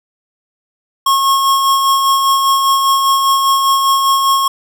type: tone with tremolo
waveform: square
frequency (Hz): 1088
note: C#6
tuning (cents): -33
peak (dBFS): -9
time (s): 1.06-4.48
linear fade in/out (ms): 5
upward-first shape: sine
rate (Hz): 5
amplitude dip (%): 35
effects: none